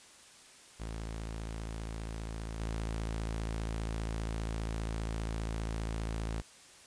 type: tone with level steps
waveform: sawtooth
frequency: 55 Hz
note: A1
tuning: in tune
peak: -34 / -30 dBFS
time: 0.79-6.42 s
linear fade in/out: 20 ms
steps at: 2.59 s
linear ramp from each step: 20 ms
effects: white hiss -56 dBFS RMS until 6.86 s + resampled to 22050 Hz